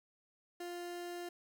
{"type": "tone", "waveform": "30% pulse", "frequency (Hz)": 350.1, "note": "F4", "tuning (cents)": 4, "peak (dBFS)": -39, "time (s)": [0.6, 1.29], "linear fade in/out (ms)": 5, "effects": ["12-bit"]}